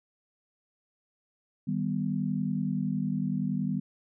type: chord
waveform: sine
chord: Eb augmented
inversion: none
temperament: equal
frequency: 155.56 / 196 / 246.9 Hz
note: Eb3 / G3 / B3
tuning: 0 / 0 / 0 cents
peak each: -32 / -30 / -32 dBFS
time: 1.67-3.8 s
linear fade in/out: 10 ms
effects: none